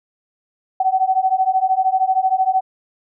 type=beating tone pair; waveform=sine; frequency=750 / 763 Hz; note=F#5 / G5; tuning=+23 / -47 cents; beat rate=13 Hz; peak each=-17 dBFS; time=0.8-2.61 s; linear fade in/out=5 ms; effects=none